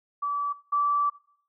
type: tone pair in turn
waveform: sine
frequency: 1152 / 1159.3 Hz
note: D6 / D6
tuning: -34 / -23 cents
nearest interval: unison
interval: 11 cents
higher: second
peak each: -25 / -21 dBFS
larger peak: second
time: 0.22-0.53 / 0.72-1.1 s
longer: second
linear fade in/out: 10 ms
effects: noise-tail reverb RT60 0.6 s tail -21 dB re dry